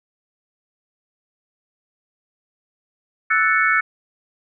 sine chord, F# minor seventh, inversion third, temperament equal, 1318.5 / 1480 / 1760 / 2217 Hz, E6 / F#6 / A6 / C#7, 0 / 0 / 0 / 0 cents, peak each -20 dBFS, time 3.3-3.81 s, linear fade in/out 10 ms, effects none

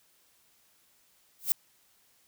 violet noise with exponential growth, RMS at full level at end -21 dBFS, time 1.39-1.52 s, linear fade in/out 0 ms, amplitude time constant 27 ms, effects white hiss -66 dBFS RMS until 2.27 s

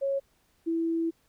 sine tone pair in turn, 550 / 330.2 Hz, C#5 / E4, -14 / +3 cents, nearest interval major sixth, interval 883 cents, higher first, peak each -25 dBFS, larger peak neither, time 0.01-0.2 / 0.66-1.11 s, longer second, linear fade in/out 20 ms, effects pink hiss -68 dBFS RMS until 1.28 s

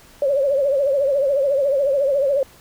sine tone with vibrato, 554.4 Hz, C#5, in tune, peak -15 dBFS, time 0.22-2.43 s, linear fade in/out 2 ms, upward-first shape triangle, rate 14 Hz, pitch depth 110 cents each way, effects pink hiss -48 dBFS RMS until 2.6 s

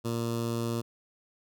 15% pulse tone with notch filter, 116.54 Hz, A#2, in tune, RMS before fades -31 dBFS, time 0.04-0.82 s, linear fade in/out 20 ms, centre 2000 Hz, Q 1.2, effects none

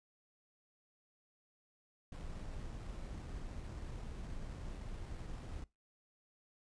brown noise with sample-and-hold, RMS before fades -45 dBFS, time 2.12-5.64 s, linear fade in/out 2 ms, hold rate 6300 Hz, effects noise-tail reverb RT60 0.2 s tail -20 dB re dry + resampled to 22050 Hz

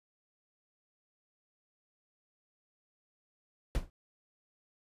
brown noise with exponential decay, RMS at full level -23 dBFS, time 3.75-3.9 s, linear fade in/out 0 ms, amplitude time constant 31 ms, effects resampled to 32000 Hz

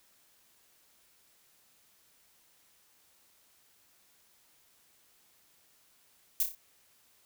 violet noise with echo, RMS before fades -27 dBFS, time 6.4-6.43 s, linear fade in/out 2 ms, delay 30 ms, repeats 4, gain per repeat -6 dB, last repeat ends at 6.55 s, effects white hiss -66 dBFS RMS until 7.25 s

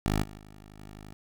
10% pulse tone with level steps, 51.7 Hz, G#1, 7 cents flat, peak -17 / -35 / -40 / -36 dBFS, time 0.06-1.13 s, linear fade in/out 0 ms, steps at 0.22 / 0.37 / 0.78 s, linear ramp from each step 20 ms, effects none

